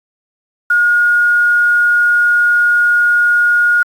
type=tone with quantisation; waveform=sine; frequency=1434 Hz; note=F6; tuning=45 cents sharp; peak=-8 dBFS; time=0.7-3.83 s; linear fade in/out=5 ms; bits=6; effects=AAC 64 kbps